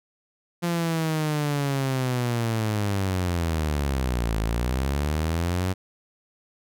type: linear two-way sweep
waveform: sawtooth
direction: down then up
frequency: 173.8 to 53.2 to 94.8 Hz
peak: -19 dBFS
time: 0.62-5.74 s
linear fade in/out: 20 ms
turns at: 4.39 s
effects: none